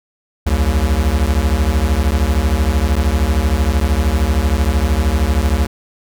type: beating tone pair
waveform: square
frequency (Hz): 64.4 / 77.4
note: C2 / D#2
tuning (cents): -27 / -9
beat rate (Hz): 13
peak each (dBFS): -16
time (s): 0.46-5.67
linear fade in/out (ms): 10
effects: none